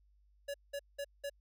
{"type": "tone bursts", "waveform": "square", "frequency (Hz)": 566, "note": "C#5", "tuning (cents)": 36, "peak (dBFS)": -38, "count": 4, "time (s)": [0.48, 1.298], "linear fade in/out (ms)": 10, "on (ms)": 62, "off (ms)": 190, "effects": ["added 50 Hz sine -65 dBFS peak until 1.4 s"]}